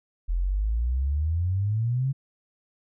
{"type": "exponential sweep", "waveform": "sine", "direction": "up", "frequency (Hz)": [41.16, 138.8], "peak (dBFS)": -22, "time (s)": [0.28, 2.13], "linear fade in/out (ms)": 20, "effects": []}